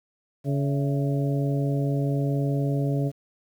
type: harmonic tone with a mistuned harmonic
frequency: 141 Hz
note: C#3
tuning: 30 cents sharp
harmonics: 1 / 2 / 3 / 4 / 5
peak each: -23 / -29 / -33 / -35 / -37 dBFS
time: 0.44-3.12 s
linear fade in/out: 50 ms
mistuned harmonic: 5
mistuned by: -91 cents
effects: 9-bit